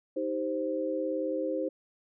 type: chord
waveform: sine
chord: C minor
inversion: first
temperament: just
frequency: 314 / 392.4 / 523.3 Hz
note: Eb4 / G4 / C5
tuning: +16 / +2 / 0 cents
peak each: -33 / -36 / -31 dBFS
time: 0.16-1.69 s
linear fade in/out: 10 ms
effects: none